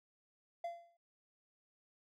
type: tone with exponential decay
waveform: triangle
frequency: 685 Hz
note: F5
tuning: 34 cents flat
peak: -34 dBFS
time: 0.64-0.97 s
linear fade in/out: 5 ms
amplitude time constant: 71 ms
effects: none